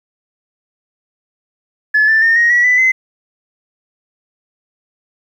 sine tone with pitch steps, 1718 / 1769.4 / 1822.3 / 1876.7 / 1932.9 / 1990.6 / 2050 Hz, A6 / A6 / A#6 / A#6 / B6 / B6 / C7, -42 / +9 / -40 / +11 / -38 / +13 / -36 cents, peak -7 dBFS, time 1.94-2.92 s, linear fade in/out 10 ms, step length 140 ms, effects tanh soft clip ceiling -4 dBFS + 8-bit

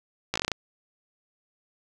slowing click train, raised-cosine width 0.2 ms, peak -9 dBFS, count 8, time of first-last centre 0.34-0.517 s, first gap 16 ms, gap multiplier 1.15, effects none

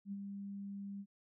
sine tone with ADSR envelope, 199.3 Hz, G3, 29 cents sharp, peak -38 dBFS, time 0.05-1.06 s, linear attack 70 ms, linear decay 42 ms, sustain -4 dB, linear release 58 ms, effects none

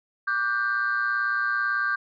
sine tone cluster, 1170 / 1457 / 1575 Hz, D6 / F#6 / G6, -7 / -27 / +8 cents, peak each -27 / -31 / -23 dBFS, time 0.27-1.96 s, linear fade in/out 10 ms, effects tanh soft clip ceiling -17 dBFS

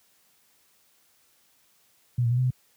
sine tone with pitch steps, 122.3 / 117.1 / 122.7 / 127.7 / 126.7 Hz, B2 / A#2 / B2 / C3 / B2, -16 / +8 / -11 / -42 / +45 cents, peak -20 dBFS, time 2.18-2.505 s, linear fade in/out 5 ms, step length 65 ms, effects white hiss -64 dBFS RMS until 2.76 s + high-pass 60 Hz 12 dB/octave

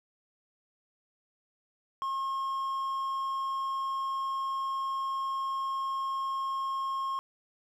triangle tone, 1077 Hz, C6, 50 cents sharp, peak -28 dBFS, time 2.02-7.19 s, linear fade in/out 0 ms, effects none

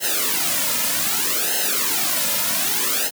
white noise with flanger, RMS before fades -21 dBFS, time 0-3.11 s, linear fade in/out 50 ms, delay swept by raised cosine 0.85 to 2.65 ms, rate 0.64 Hz, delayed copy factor -1, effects high-pass 150 Hz 12 dB/octave

